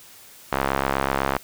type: tone with band-pass filter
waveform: sawtooth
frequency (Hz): 68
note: C#2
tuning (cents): -33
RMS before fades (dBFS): -24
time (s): 0.52-1.38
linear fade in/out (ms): 5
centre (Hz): 1100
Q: 1
effects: white hiss -47 dBFS RMS until 1.43 s